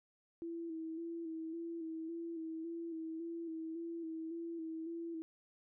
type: tone with vibrato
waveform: sine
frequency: 328.8 Hz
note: E4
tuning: 4 cents flat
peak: -40 dBFS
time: 0.42-5.22 s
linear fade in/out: 0 ms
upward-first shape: square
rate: 1.8 Hz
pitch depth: 33 cents each way
effects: none